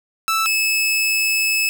sawtooth tone pair in turn, 1318.5 / 2601 Hz, E6 / E7, 0 / -24 cents, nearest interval octave, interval 1176 cents, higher second, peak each -13 dBFS, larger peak neither, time 0.28-0.46 / 0.46-1.69 s, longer second, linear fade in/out 0 ms, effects none

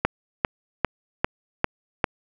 click train, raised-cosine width 0.5 ms, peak -3 dBFS, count 6, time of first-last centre 0.05-2.042 s, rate 2.51 Hz, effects none

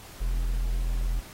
triangle tone, 42.15 Hz, E1, 39 cents sharp, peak -22 dBFS, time 0.2-1.21 s, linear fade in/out 20 ms, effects pink hiss -47 dBFS RMS until 1.33 s + AAC 48 kbps

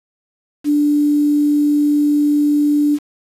sine tone with quantisation, 293.7 Hz, D4, in tune, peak -11 dBFS, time 0.64-2.99 s, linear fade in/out 50 ms, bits 6, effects resampled to 32000 Hz

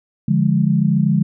sine chord, D diminished, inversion none, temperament equal, 146.83 / 174.61 / 207.7 Hz, D3 / F3 / Ab3, 0 / 0 / 0 cents, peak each -17 dBFS, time 0.28-1.23 s, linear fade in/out 5 ms, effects none

